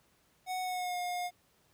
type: tone with pitch glide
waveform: square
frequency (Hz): 740 to 714.4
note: F#5 to F5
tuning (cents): 0 to +39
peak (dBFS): -34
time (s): 0.46-1.31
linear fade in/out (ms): 50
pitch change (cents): -61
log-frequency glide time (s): 0.61-0.98
effects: pink hiss -69 dBFS RMS until 1.73 s + high-pass 60 Hz 12 dB/octave